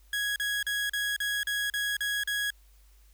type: tone bursts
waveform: 30% pulse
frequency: 1661.2 Hz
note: G#6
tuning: in tune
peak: -25 dBFS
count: 9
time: 0.13-2.504 s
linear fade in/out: 2 ms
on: 230 ms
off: 38 ms
effects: added 50 Hz sine -55 dBFS peak until 3.13 s + white hiss -66 dBFS RMS until 3.13 s